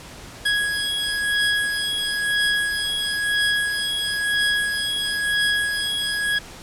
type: beating tone pair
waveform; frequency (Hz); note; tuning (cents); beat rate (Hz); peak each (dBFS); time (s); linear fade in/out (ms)
25% pulse; 1661.2 / 1662.2; G#6 / G#6; 0 / +1; 1; -21 / -18; 0.45-6.39; 10
effects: pink hiss -40 dBFS RMS until 6.62 s + low-pass 10000 Hz 12 dB/octave